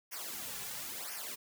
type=noise with flanger; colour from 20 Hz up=white; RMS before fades=-42 dBFS; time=0.11-1.36 s; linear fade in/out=20 ms; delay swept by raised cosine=0.25 to 3.25 ms; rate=0.98 Hz; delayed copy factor=-0.9; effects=none